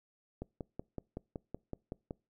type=click train; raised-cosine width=2 ms; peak=-26 dBFS; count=10; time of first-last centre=0.42-2.109 s; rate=5.33 Hz; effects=noise-tail reverb RT60 0.3 s tail -25 dB re dry